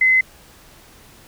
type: tone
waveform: sine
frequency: 2045 Hz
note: C7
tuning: 40 cents flat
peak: -11 dBFS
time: 0.01-0.21 s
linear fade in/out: 5 ms
effects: pink hiss -47 dBFS RMS until 1.27 s